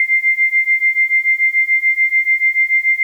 sine beating tone pair, 2093 / 2099.9 Hz, C7 / C7, 0 / +6 cents, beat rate 6.9 Hz, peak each -15 / -14 dBFS, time 0-3.03 s, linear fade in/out 2 ms, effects 8-bit

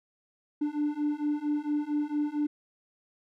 triangle beating tone pair, 293.7 / 298.1 Hz, D4 / D4, 0 / +26 cents, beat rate 4.4 Hz, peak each -28 / -27 dBFS, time 0.61-2.47 s, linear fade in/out 10 ms, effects tanh soft clip ceiling -19 dBFS

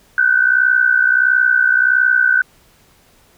sine tone pair together, 1478 / 1539.5 Hz, F#6 / G6, -2 / -32 cents, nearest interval minor second, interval 70 cents, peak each -13 dBFS, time 0.18-2.42 s, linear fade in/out 2 ms, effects pink hiss -52 dBFS RMS until 3.37 s

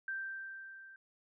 sine tone with level ramp, 1568 Hz, G6, in tune, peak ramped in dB -35 to -52 dBFS, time 0.08-0.96 s, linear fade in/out 2 ms, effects none

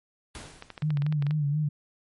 pink noise with exponential decay, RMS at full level -39 dBFS, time 0.35-1.04 s, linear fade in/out 0 ms, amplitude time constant 150 ms
clicks, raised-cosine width 0.3 ms, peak -23 dBFS, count 12, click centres 0.624 / 0.703 / 0.778 / 0.822 / 0.905 / 0.972 / 1.021 / 1.065 / 1.125 / 1.224 / 1.267 / 1.309 s
sine tone with vibrato, 147.7 Hz, D3, 10 cents sharp, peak -23 dBFS, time 0.82-1.69 s, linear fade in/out 10 ms, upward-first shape sine, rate 4.2 Hz, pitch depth 71 cents each way
effects MP3 48 kbps

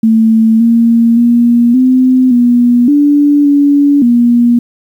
sine tone with pitch steps, 223 / 231.6 / 237.5 / 256.3 / 241.9 / 290 / 285.6 / 238.8 Hz, A3 / A#3 / A#3 / C4 / B3 / D4 / D4 / A#3, +23 / -11 / +33 / -36 / -36 / -22 / -48 / +42 cents, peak -4 dBFS, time 0.03-4.59 s, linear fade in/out 5 ms, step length 570 ms, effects 7-bit

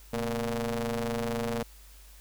sawtooth ring-modulated tone, 120 Hz, B2, 49 cents flat, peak -22 dBFS, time 0.13-1.63 s, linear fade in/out 5 ms, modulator 348 Hz, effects added 50 Hz sine -50 dBFS peak until 2.2 s + white hiss -56 dBFS RMS until 2.2 s

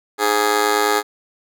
15% pulse tone with amplitude modulation, 415.3 Hz, G#4, in tune, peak -5 dBFS, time 0.18-1.03 s, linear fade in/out 50 ms, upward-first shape sine, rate 109 Hz, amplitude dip 85%, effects none

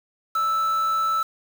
triangle tone with quantisation, 1318.5 Hz, E6, in tune, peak -18 dBFS, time 0.35-1.23 s, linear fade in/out 5 ms, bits 6, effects none

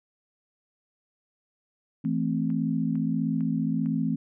sine chord, A minor, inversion second, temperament equal, 164.81 / 220 / 261.6 Hz, E3 / A3 / C4, 0 / 0 / 0 cents, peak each -28 dBFS, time 2.04-4.16 s, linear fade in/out 10 ms
click train, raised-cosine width 0.5 ms, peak -36 dBFS, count 5, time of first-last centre 2.05-3.86 s, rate 2.21 Hz
effects none

